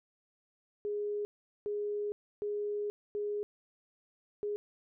sine tone bursts at uneven times, 414.1 Hz, G#4, 5 cents flat, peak -32 dBFS, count 5, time 0.85-1.25 / 1.66-2.12 / 2.42-2.9 / 3.15-3.43 / 4.43-4.56 s, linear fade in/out 0 ms, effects none

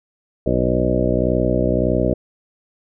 harmonic tone with a mistuned harmonic, 61.74 Hz, B1, in tune, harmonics 1 / 2 / 3 / 4 / 5 / 6 / 8 / 9 / 10, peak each -24 / -24 / -24 / -24 / -24 / -24 / -24 / -24 / -24 dBFS, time 0.46-2.14 s, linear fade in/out 5 ms, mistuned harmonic 1, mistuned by -34 cents, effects none

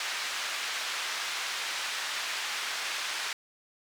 pink band-pass noise, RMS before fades -34 dBFS, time 0-3.33 s, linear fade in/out 2 ms, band 1400 to 5600 Hz, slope 12 dB/octave, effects none

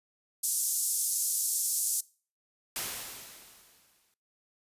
white band-pass noise, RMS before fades -30 dBFS, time 0.43-2.01 s, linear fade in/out 10 ms, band 6300 to 12000 Hz, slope 24 dB/octave
white noise with exponential decay, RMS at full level -32 dBFS, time 2.76-4.14 s, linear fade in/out 1 ms, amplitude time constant 300 ms
effects noise-tail reverb RT60 0.4 s tail -22 dB re dry + resampled to 32000 Hz

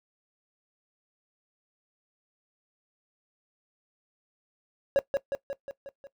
triangle tone with echo, 554.4 Hz, C#5, in tune, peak -16 dBFS, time 4.96-4.99 s, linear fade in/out 0 ms, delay 180 ms, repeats 6, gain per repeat -4 dB, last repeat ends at 6.07 s, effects noise-tail reverb RT60 0.1 s tail -18 dB re dry

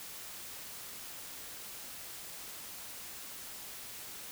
silence, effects white hiss -46 dBFS RMS until 4.31 s

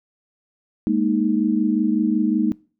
sine chord, Ab suspended second, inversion none, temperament equal, 207.7 / 233.1 / 311.1 Hz, Ab3 / Bb3 / Eb4, 0 / 0 / 0 cents, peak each -21 dBFS, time 0.87-2.52 s, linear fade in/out 0 ms, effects noise-tail reverb RT60 0.4 s tail -23 dB re dry

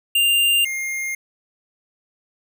square tone pair in turn, 2794 / 2124 Hz, F7 / C7, 0 / +25 cents, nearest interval perfect fourth, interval 475 cents, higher first, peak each -15 / -24 dBFS, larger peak first, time 0.15-0.65 / 0.65-1.15 s, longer neither, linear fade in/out 5 ms, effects none

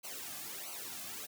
white noise with flanger, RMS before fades -44 dBFS, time 0.03-1.27 s, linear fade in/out 20 ms, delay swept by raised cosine 0.56 to 2.16 ms, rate 1.5 Hz, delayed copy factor -1, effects none

